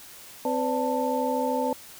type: tone cluster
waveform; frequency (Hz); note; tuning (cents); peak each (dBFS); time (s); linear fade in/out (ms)
sine; 258.9 / 503 / 576 / 886; C4 / B4 / D5 / A5; -18 / +32 / -34 / +12; -29 / -28 / -31 / -28; 0.45-1.73; 2
effects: white hiss -46 dBFS RMS until 1.99 s